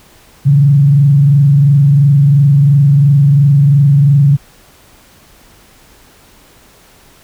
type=tone with frequency modulation; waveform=sine; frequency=141.5 Hz; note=C#3; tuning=36 cents sharp; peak=-4 dBFS; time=0.45-4.37 s; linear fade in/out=20 ms; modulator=22.9 Hz; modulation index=0.44; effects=pink hiss -44 dBFS RMS until 7.23 s